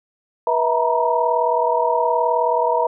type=tone cluster; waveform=sine; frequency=485.2 / 648 / 922 / 961 Hz; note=B4 / E5 / A#5 / B5; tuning=-31 / -30 / -19 / -48 cents; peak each=-21 dBFS; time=0.47-2.87 s; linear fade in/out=2 ms; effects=none